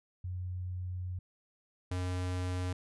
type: tone pair in turn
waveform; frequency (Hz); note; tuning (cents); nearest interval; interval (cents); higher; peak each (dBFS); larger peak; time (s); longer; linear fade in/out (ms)
sine / square; 90.8 / 90.8; F#2 / F#2; -32 / -32; unison; 0; neither; -35 / -33; second; 0.24-1.19 / 1.91-2.73; first; 5
effects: resampled to 24000 Hz